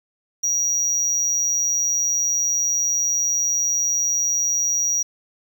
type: tone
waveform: triangle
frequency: 5760 Hz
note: F#8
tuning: 47 cents flat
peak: -17 dBFS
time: 0.43-5.03 s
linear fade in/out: 10 ms
effects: 8-bit